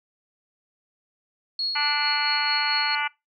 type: tone with tremolo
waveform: sine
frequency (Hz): 4320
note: C#8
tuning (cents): -45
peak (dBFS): -23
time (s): 1.59-2.95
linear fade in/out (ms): 2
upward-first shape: sine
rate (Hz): 4.5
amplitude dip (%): 40
type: harmonic tone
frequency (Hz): 292.9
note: D4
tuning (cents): -5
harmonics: 3 / 4 / 5 / 6 / 7 / 8 / 9 / 10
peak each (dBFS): -29 / -33 / -29 / -39 / -30 / -31 / -39 / -34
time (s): 1.75-3.08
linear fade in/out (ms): 10
effects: noise-tail reverb RT60 0.2 s tail -22 dB re dry